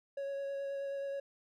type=tone with vibrato; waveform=triangle; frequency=554.4 Hz; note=C#5; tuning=in tune; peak=-34 dBFS; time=0.17-1.2 s; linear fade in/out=5 ms; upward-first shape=sine; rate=9.4 Hz; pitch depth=11 cents each way; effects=none